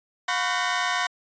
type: tone cluster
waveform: 30% pulse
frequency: 718 / 1002 / 1111 / 1518 / 1840 Hz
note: F5 / B5 / C#6 / F#6 / A#6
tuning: +48 / +25 / +4 / +44 / -23 cents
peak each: -27 dBFS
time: 0.28-1.07 s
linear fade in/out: 5 ms
effects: resampled to 16000 Hz